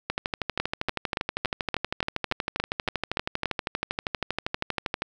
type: two click trains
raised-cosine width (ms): 0.3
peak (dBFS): -9 / -10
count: 11 / 63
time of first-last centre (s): 0.6-3.457 / 0.1-5.021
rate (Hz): 3.5 / 12.6
effects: none